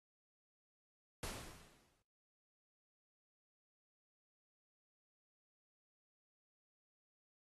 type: noise with exponential decay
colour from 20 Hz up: pink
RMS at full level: -43 dBFS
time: 1.23-2.02 s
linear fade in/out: 1 ms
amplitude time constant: 170 ms
effects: noise-tail reverb RT60 0.5 s tail -19 dB re dry + AAC 32 kbps